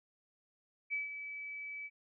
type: tone with ADSR envelope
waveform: sine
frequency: 2296 Hz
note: D7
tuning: 40 cents flat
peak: -32 dBFS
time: 0.9-1.9 s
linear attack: 32 ms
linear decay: 150 ms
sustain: -9 dB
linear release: 44 ms
effects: none